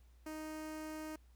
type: tone with notch filter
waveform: sawtooth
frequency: 311.1 Hz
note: D#4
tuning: in tune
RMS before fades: -45 dBFS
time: 0.26-1.16 s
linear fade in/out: 5 ms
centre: 3600 Hz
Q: 1.9
effects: added 60 Hz sine -60 dBFS peak until 1.35 s + pink hiss -75 dBFS RMS until 1.35 s